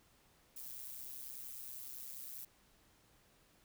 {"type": "noise with amplitude modulation", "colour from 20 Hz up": "violet", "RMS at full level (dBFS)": -45, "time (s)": [0.56, 2.45], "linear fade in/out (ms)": 5, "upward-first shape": "sine", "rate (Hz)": 130, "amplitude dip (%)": 70, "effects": ["pink hiss -69 dBFS RMS until 3.64 s"]}